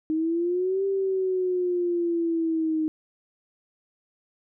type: exponential two-way sweep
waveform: sine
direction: up then down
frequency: 311.1 to 393.2 to 311.1 Hz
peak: -22 dBFS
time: 0.1-2.88 s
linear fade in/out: 0 ms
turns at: 0.85 s
effects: none